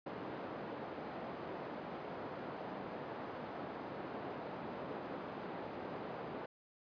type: band-pass noise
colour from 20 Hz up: white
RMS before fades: -45 dBFS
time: 0.06-6.46 s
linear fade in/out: 5 ms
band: 160 to 740 Hz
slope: 12 dB/octave
effects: resampled to 11025 Hz